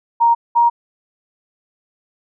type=tone pair in turn; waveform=sine; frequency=934 / 942.7 Hz; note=A#5 / A#5; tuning=+3 / +19 cents; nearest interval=unison; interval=16 cents; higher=second; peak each=-9 / -9 dBFS; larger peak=neither; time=0.2-0.35 / 0.55-0.7 s; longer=neither; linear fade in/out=20 ms; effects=none